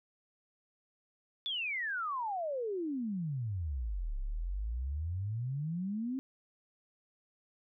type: exponential two-way sweep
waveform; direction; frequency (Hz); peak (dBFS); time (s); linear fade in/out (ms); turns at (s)
sine; down then up; 3520 to 32.57 to 271.5; -33; 1.46-6.19; 0; 4.18
effects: none